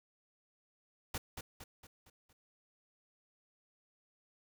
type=noise with echo; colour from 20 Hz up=pink; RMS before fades=-38 dBFS; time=1.14-1.18 s; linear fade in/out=5 ms; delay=230 ms; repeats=5; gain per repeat=-6 dB; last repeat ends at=2.33 s; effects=none